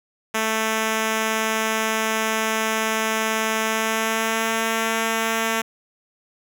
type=tone with pitch glide; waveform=5% pulse; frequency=220.5 to 224.9 Hz; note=A3 to A3; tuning=+4 to +38 cents; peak=-9 dBFS; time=0.34-5.62 s; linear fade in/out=10 ms; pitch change=+34 cents; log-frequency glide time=3.64-4.57 s; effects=none